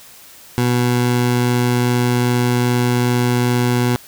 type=tone; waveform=20% pulse; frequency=122.5 Hz; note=B2; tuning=14 cents flat; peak=-9 dBFS; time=0.58-3.96 s; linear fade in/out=0 ms; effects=white hiss -42 dBFS RMS until 4.07 s